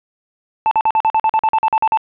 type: tone bursts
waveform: triangle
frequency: 880 Hz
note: A5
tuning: in tune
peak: -9 dBFS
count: 14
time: 0.66-1.973 s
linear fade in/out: 0 ms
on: 52 ms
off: 45 ms
effects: resampled to 8000 Hz + 8-bit